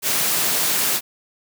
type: high-pass noise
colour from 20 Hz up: white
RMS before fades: -20 dBFS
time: 0.02-1.01 s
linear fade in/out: 50 ms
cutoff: 110 Hz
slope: 96 dB/octave
effects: none